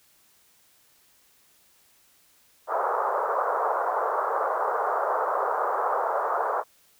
white band-pass noise, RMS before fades -26 dBFS, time 2.67-6.64 s, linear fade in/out 50 ms, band 440 to 1300 Hz, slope 48 dB/octave, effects white hiss -61 dBFS RMS until 6.99 s

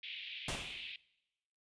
pink band-pass noise, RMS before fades -46 dBFS, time 0.03-0.96 s, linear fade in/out 2 ms, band 2300 to 3600 Hz, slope 48 dB/octave
pink noise with exponential decay, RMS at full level -36 dBFS, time 0.48-0.92 s, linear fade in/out 5 ms, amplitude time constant 95 ms
effects noise-tail reverb RT60 0.9 s tail -21 dB re dry + resampled to 22050 Hz

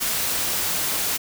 white noise, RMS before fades -24 dBFS, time 0-1.18 s, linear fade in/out 20 ms, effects none

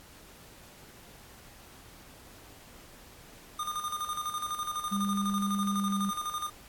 square tone with tremolo, 1216 Hz, D#6, 40 cents flat, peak -31 dBFS, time 3.59-6.5 s, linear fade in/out 5 ms, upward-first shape square, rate 12 Hz, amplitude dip 60%
sine tone with pitch glide, 199.2 to 197.71 Hz, G3 to G3, +28 to +15 cents, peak -28 dBFS, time 4.91-6.11 s, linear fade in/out 20 ms, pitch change -13 cents, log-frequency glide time 5.73-5.9 s
effects pink hiss -53 dBFS RMS until 6.68 s + AAC 64 kbps

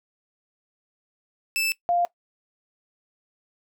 sawtooth / sine tone pair in turn, 2637 / 698.5 Hz, E7 / F5, 0 / 0 cents, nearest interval octave + major seventh, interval 2300 cents, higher first, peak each -19 dBFS, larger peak neither, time 1.56-1.72 / 1.89-2.05 s, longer neither, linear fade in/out 0 ms, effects noise-tail reverb RT60 0.1 s tail -19 dB re dry

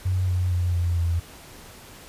sine tone with pitch steps, 92.5 / 90.49 / 88.53 / 86.61 / 84.72 Hz, F#2 / F#2 / F2 / F2 / E2, 0 / -38 / +24 / -14 / +48 cents, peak -20 dBFS, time 0.05-1.2 s, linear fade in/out 10 ms, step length 230 ms, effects pink hiss -45 dBFS RMS until 2.08 s + resampled to 32000 Hz

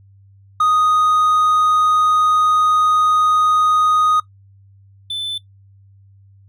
triangle tone pair in turn, 1244 / 3519 Hz, D#6 / A7, -1 / 0 cents, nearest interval octave + tritone, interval 1801 cents, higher second, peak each -10 / -19 dBFS, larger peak first, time 0.6-4.2 / 5.1-5.38 s, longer first, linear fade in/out 5 ms, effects noise-tail reverb RT60 0.1 s tail -18 dB re dry + added 98 Hz sine -45 dBFS peak until 6.48 s

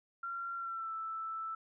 sine tone with pitch glide, 1374 to 1321.1 Hz, F6 to E6, -29 to +3 cents, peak -37 dBFS, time 0.23-1.55 s, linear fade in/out 5 ms, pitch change -68 cents, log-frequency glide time 0.56-0.93 s, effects none

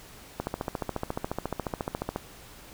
click train, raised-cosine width 1 ms, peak -15 dBFS, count 26, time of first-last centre 0.4-2.161 s, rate 14.2 Hz, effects pink hiss -49 dBFS RMS until 2.73 s

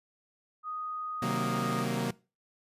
sine tone with pitch glide, 1244.5 to 1236.6 Hz, D#6 to D#6, 0 to -11 cents, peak -34 dBFS, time 0.63-1.86 s, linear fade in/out 50 ms, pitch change -11 cents, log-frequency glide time 1.19-1.48 s
sawtooth chord, C half-diminished seventh, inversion none, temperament equal with one note detuned, 130.81 / 155.56 / 187.36 / 233.1 Hz, C3 / Eb3 / Gb3 / Bb3, 0 / 0 / +22 / 0 cents, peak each -31 / -34 / -31 / -29 dBFS, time 1.22-2.11 s, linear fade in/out 5 ms
effects noise-tail reverb RT60 0.3 s tail -21 dB re dry + resampled to 32000 Hz

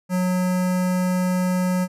square tone with notch filter, 182.5 Hz, F#3, 24 cents flat, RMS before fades -21 dBFS, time 0.09-1.88 s, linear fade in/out 50 ms, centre 3500 Hz, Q 1.1, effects resampled to 32000 Hz

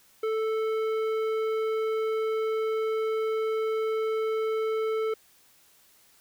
triangle tone with tanh clipping, 440 Hz, A4, in tune, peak -27 dBFS, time 0.23-5.14 s, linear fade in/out 5 ms, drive 16 dB, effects white hiss -60 dBFS RMS until 6.2 s

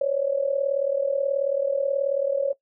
sine tone with amplitude modulation, 554.4 Hz, C#5, in tune, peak -17 dBFS, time 0.01-2.53 s, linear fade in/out 5 ms, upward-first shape sine, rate 38.5 Hz, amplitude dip 75%, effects noise-tail reverb RT60 0.1 s tail -18 dB re dry

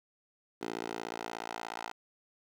10% pulse tone with high-pass filter sweep, 56.8 Hz, A#1, 44 cents flat, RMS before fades -40 dBFS, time 0.61-1.92 s, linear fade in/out 10 ms, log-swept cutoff 370 to 830 Hz, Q 1.6, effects low-pass 7000 Hz 12 dB/octave + 10-bit

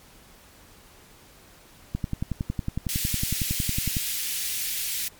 click train, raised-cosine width 5 ms, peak -14 dBFS, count 23, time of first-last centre 1.95-3.968 s, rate 10.9 Hz
white high-pass noise, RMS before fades -29 dBFS, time 2.89-5.08 s, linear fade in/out 0 ms, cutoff 2000 Hz, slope 24 dB/octave
effects pink hiss -52 dBFS RMS until 5.19 s + MP3 96 kbps

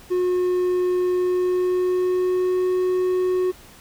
triangle tone with pitch glide, 361.8 to 366.9 Hz, F#4 to F#4, -39 to -15 cents, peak -16 dBFS, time 0.1-3.52 s, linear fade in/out 20 ms, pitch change +24 cents, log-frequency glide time 1.1-2.66 s, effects pink hiss -47 dBFS RMS until 3.8 s

